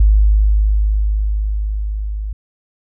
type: tone with level ramp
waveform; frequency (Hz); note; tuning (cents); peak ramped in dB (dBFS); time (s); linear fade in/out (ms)
sine; 51.91; G#1; 0; -6 to -20; 0-2.33; 5
effects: none